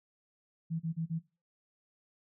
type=tone bursts; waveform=sine; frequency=163.4 Hz; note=E3; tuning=15 cents flat; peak=-31 dBFS; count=4; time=0.7-1.194 s; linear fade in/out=20 ms; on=98 ms; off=34 ms; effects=noise-tail reverb RT60 0.3 s tail -19 dB re dry